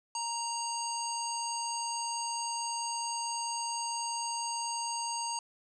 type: harmonic tone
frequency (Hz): 932.3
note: A#5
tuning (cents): 0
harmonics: 1 / 3 / 5 / 7 / 9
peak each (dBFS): -35 / -45 / -40 / -40 / -41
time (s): 0.15-5.39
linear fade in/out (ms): 2
effects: none